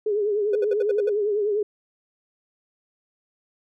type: tone with vibrato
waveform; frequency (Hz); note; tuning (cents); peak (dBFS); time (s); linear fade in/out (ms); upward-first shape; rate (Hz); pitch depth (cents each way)
sine; 415.3; G#4; 0; -20; 0.06-1.63; 5; triangle; 10; 91
type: tone bursts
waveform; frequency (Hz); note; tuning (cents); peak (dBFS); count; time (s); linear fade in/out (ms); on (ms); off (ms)
triangle; 493.9; B4; 0; -19; 7; 0.53-1.095; 5; 25; 65
effects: none